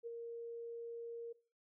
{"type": "tone with ADSR envelope", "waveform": "sine", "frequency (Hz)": 466.2, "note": "A#4", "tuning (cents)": 0, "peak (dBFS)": -40, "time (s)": [0.03, 1.33], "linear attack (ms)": 36, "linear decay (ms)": 16, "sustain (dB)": -3, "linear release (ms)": 11, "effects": ["noise-tail reverb RT60 0.4 s tail -20 dB re dry"]}